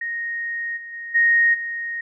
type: tone with level steps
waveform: sine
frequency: 1864.7 Hz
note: A#6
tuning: in tune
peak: -24 / -33 / -30 / -13 / -25 dBFS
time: 0.01-2.01 s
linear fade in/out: 5 ms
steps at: 0.76 / 0.92 / 1.14 / 1.53 s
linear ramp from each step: 20 ms
effects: none